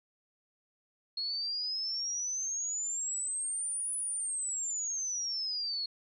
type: exponential two-way sweep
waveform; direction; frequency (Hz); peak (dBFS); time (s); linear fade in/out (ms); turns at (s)
sine; up then down; 4294 to 9956 to 4294; -32; 1.17-5.86; 5; 3.96
effects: none